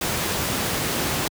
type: noise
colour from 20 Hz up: pink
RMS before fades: -24 dBFS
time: 0.01-1.28 s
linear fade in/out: 5 ms
effects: high-pass 80 Hz 12 dB/octave